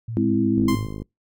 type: tone with vibrato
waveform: sine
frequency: 110 Hz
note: A2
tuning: in tune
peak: -27 dBFS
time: 0.08-0.87 s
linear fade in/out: 5 ms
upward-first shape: sine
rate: 6.7 Hz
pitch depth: 80 cents each way
type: chord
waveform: sine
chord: Ab augmented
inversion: none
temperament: equal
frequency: 207.7 / 261.6 / 329.6 Hz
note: Ab3 / C4 / E4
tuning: 0 / 0 / 0 cents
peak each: -22 dBFS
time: 0.17-0.75 s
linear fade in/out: 0 ms
type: click train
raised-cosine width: 3 ms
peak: -19 dBFS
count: 24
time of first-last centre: 0.58-1.02 s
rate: 52.3 Hz
type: tone with exponential decay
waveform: sawtooth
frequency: 1046.5 Hz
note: C6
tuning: in tune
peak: -20 dBFS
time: 0.68-1.03 s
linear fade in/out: 5 ms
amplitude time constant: 74 ms
effects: noise-tail reverb RT60 0.2 s tail -26 dB re dry